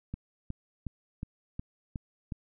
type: click train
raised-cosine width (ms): 5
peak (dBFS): -23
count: 7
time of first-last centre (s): 0.14-2.322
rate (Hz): 2.75
effects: none